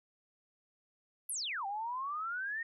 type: exponential two-way sweep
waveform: sine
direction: down then up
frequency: 11840 to 773 to 1873 Hz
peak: -35 dBFS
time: 1.29-2.63 s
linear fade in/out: 5 ms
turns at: 1.66 s
effects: none